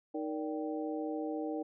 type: harmonic tone with a mistuned harmonic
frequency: 155.5 Hz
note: D#3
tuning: 1 cent flat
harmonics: 2 / 3 / 4 / 5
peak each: -36 / -40 / -42 / -44 dBFS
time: 0.14-1.63 s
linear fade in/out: 10 ms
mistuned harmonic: 4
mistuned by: -120 cents
effects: none